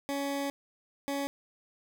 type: tone bursts at uneven times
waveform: 20% pulse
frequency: 280 Hz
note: C#4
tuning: 18 cents sharp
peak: -26 dBFS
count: 2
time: 0.09-0.5 / 1.08-1.27 s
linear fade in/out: 0 ms
effects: none